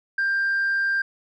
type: tone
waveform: sine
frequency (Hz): 1588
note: G6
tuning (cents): +22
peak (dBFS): -18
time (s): 0.18-1.02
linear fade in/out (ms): 5
effects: tanh soft clip ceiling -18 dBFS